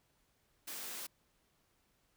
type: high-pass noise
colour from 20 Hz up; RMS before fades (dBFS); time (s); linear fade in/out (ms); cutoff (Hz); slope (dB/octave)
white; -44; 0.67-1.07; 10; 170; 96
effects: pink hiss -75 dBFS RMS until 2.16 s